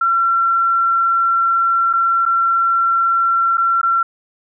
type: tone with dropouts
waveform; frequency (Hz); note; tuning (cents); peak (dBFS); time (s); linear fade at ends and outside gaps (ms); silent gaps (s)
sine; 1359; F6; -48; -12; 0.01-4.03; 5; 1.93-1.935 / 2.254-2.261 / 3.572-3.579 / 3.815-3.83
effects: none

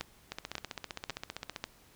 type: two click trains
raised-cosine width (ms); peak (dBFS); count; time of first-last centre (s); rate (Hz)
0.2; -17 / -20; 4 / 20; 0.01-1.64 / 0.32-1.562; 1.84 / 15.3
effects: pink hiss -61 dBFS RMS until 1.95 s

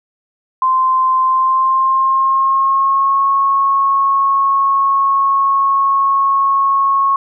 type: tone with pitch glide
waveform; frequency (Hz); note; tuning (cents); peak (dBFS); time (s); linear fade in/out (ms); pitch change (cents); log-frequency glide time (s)
sine; 1040 to 1096.8; C6 to C#6; -11 to -19; -10; 0.62-7.16; 2; +92; 1.22-3.24
effects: none

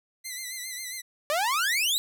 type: tone with vibrato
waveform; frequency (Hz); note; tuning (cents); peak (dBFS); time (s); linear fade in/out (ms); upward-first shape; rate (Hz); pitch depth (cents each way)
10% pulse; 2030; B6; +47; -25; 0.24-1.02; 20; sine; 7.4; 63
type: exponential sweep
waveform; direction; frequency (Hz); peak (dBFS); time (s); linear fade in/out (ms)
sawtooth; up; 573 to 4048; -20; 1.3-1.98; 0
effects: none

